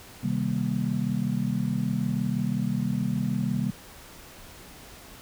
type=chord; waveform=sine; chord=C minor seventh; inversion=none; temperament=just; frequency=130.81 / 156.98 / 196.22 / 235.5 Hz; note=C3 / Eb3 / G3 / Bb3; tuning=0 / +16 / +2 / +18 cents; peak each=-30 / -32 / -28 / -30 dBFS; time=0.23-3.71 s; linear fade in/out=10 ms; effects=pink hiss -47 dBFS RMS until 5.21 s